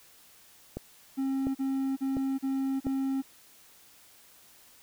click train, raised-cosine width 2 ms, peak -21 dBFS, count 4, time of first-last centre 0.77-2.868 s, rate 1.43 Hz
triangle tone bursts, 268.7 Hz, C4, 46 cents sharp, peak -25 dBFS, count 5, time 1.17-3.222 s, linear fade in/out 20 ms, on 380 ms, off 38 ms
effects white hiss -57 dBFS RMS until 4.82 s

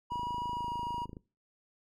triangle tone with pitch glide, 967 to 957 Hz, B5 to A#5, -37 to +45 cents, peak -31 dBFS, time 0.1-1.06 s, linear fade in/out 20 ms, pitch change -18 cents, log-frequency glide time 0.53-0.68 s
click train, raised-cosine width 3 ms, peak -31 dBFS, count 29, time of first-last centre 0.12-1.169 s, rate 26.7 Hz
effects noise-tail reverb RT60 0.3 s tail -21 dB re dry

